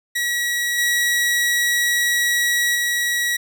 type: tone with level steps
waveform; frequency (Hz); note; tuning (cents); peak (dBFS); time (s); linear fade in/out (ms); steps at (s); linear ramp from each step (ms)
sawtooth; 1921; B6; -48; -16 / -13 / -15; 0.15-3.37; 10; 0.78 / 2.75; 5
effects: none